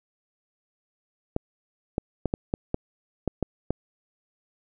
clicks, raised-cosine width 2 ms, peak -11 dBFS, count 9, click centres 1.364 / 1.981 / 2.257 / 2.339 / 2.539 / 2.744 / 3.277 / 3.427 / 3.706 s, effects none

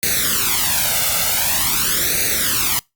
white noise with flanger, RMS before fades -18 dBFS, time 0.03-2.79 s, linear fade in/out 0 ms, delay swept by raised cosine 0.47 to 1.44 ms, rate 0.46 Hz, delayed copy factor +0.85, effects noise-tail reverb RT60 0.2 s tail -25 dB re dry + Opus 48 kbps

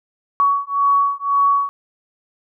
sine beating tone pair, 1123 / 1124.9 Hz, C#6 / C#6, +22 / +25 cents, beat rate 1.9 Hz, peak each -17 dBFS, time 0.4-1.69 s, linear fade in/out 0 ms, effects none

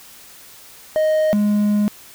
triangle tone pair in turn, 622.3 / 207.7 Hz, D#5 / G#3, 0 / 0 cents, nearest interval octave + perfect fifth, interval 1900 cents, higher first, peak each -12 dBFS, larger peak neither, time 0.96-1.33 / 1.33-1.88 s, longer second, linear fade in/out 0 ms, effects white hiss -43 dBFS RMS until 2.14 s

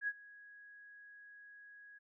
sine tone with ADSR envelope, 1661.2 Hz, G#6, in tune, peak -32 dBFS, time 0.01-1.99 s, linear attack 67 ms, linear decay 47 ms, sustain -22 dB, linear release 18 ms, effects none

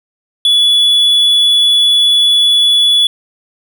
triangle tone, 3419 Hz, G#7, 50 cents sharp, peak -5 dBFS, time 0.45-3.07 s, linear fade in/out 2 ms, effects none

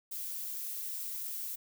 violet noise, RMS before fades -39 dBFS, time 0.11-1.56 s, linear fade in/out 10 ms, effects none

